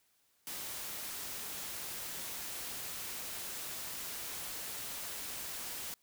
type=noise; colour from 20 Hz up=white; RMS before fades=-42 dBFS; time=0.47-5.94 s; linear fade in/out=0 ms; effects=white hiss -73 dBFS RMS until 6.02 s